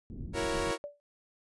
pink low-pass noise, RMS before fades -40 dBFS, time 0.1-0.71 s, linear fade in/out 0 ms, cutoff 290 Hz, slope 24 dB/octave
sawtooth chord, F# dominant seventh, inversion third, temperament equal, 329.6 / 370 / 466.2 / 554.4 Hz, E4 / F#4 / A#4 / C#5, 0 / 0 / 0 / 0 cents, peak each -32 / -34 / -30 / -32 dBFS, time 0.33-0.78 s, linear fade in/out 50 ms
sine tone with exponential decay, 580 Hz, D5, 22 cents flat, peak -33 dBFS, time 0.84-1 s, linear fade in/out 0 ms, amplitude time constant 34 ms
effects resampled to 24000 Hz

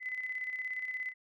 sine tone with tremolo, 2018 Hz, B6, 37 cents sharp, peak -33 dBFS, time 0-1.14 s, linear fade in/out 50 ms, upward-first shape square, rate 17 Hz, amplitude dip 50%, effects none

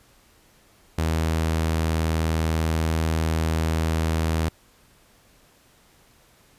sawtooth tone, 80.4 Hz, E2, 43 cents flat, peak -17 dBFS, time 0.98-4.49 s, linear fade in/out 5 ms, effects pink hiss -57 dBFS RMS until 6.58 s + resampled to 32000 Hz

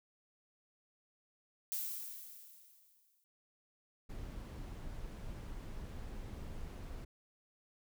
violet noise with exponential decay, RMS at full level -37 dBFS, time 1.72-3.24 s, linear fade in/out 0 ms, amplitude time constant 330 ms
brown noise, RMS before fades -45 dBFS, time 4.09-7.05 s, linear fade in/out 10 ms
effects none

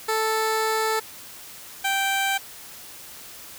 15% pulse tone pair in turn, 440 / 781.8 Hz, A4 / G5, 0 / -5 cents, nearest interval minor seventh, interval 995 cents, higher second, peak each -15 dBFS, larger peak neither, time 0.08-1 / 1.84-2.38 s, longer first, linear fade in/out 10 ms, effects white hiss -42 dBFS RMS until 3.58 s

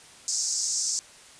white band-pass noise, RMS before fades -28 dBFS, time 0.28-0.99 s, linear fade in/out 0 ms, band 5100 to 7700 Hz, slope 48 dB/octave, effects white hiss -50 dBFS RMS until 1.39 s + resampled to 22050 Hz

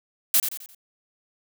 blue noise with echo, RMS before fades -18 dBFS, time 0.34-0.4 s, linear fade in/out 2 ms, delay 87 ms, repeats 4, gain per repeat -8 dB, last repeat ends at 0.748 s, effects none

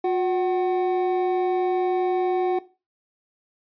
triangle tone pair together, 360.5 / 750.8 Hz, F#4 / F#5, -45 / +25 cents, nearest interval octave + minor second, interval 1270 cents, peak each -19 / -23 dBFS, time 0.04-2.59 s, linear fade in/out 5 ms, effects noise-tail reverb RT60 0.3 s tail -17 dB re dry + resampled to 11025 Hz

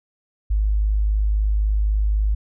sine tone, 51.91 Hz, G#1, in tune, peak -16 dBFS, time 0.5-2.35 s, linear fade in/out 10 ms, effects none

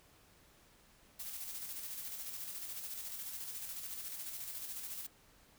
blue noise with tremolo, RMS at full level -43 dBFS, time 1.19-5.07 s, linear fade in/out 10 ms, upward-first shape square, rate 14 Hz, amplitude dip 35%, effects pink hiss -65 dBFS RMS until 5.58 s

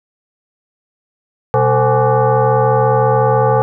sine tone with frequency modulation, 198.6 Hz, G3, 23 cents sharp, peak -9 dBFS, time 1.54-3.62 s, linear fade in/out 0 ms, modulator 323 Hz, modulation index 2.6, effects none

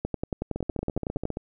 two click trains, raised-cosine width 2 ms, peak -17 / -14 dBFS, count 13 / 14, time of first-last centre 0.56-1.371 / 0.05-1.254 s, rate 14.8 / 10.8 Hz, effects none

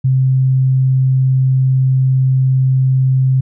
sine tone, 131.2 Hz, C3, 5 cents sharp, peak -9 dBFS, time 0.04-3.41 s, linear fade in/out 10 ms, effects none

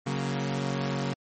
sawtooth chord, F# major, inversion second, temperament equal, 138.59 / 185 / 233.1 Hz, C#3 / F#3 / A#3, 0 / 0 / 0 cents, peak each -26 / -30 / -30 dBFS, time 0.06-1.14 s, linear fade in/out 10 ms, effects low-pass 11000 Hz 12 dB/octave + MP3 32 kbps

